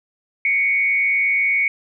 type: tone with frequency modulation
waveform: sine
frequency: 2223 Hz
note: C#7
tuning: 4 cents sharp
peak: -15 dBFS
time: 0.45-1.68 s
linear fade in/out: 2 ms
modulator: 149 Hz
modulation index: 0.49
effects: none